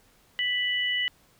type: tone pair together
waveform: sine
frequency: 1975.5 / 2958 Hz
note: B6 / F#7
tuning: 0 / -1 cents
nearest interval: perfect fifth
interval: 699 cents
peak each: -27 dBFS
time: 0.39-1.08 s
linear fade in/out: 0 ms
effects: pink hiss -61 dBFS RMS until 1.39 s